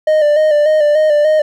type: tone with vibrato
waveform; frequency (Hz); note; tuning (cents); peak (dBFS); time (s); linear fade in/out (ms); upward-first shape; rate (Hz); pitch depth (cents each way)
triangle; 605; D#5; -49; -6; 0.07-1.42; 5; square; 3.4; 40
effects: none